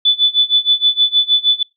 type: tone with tremolo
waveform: sine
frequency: 3482 Hz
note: A7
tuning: 19 cents flat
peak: -7 dBFS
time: 0.05-1.63 s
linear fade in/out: 5 ms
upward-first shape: sine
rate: 6.4 Hz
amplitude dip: 95%
effects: noise-tail reverb RT60 0.2 s tail -24 dB re dry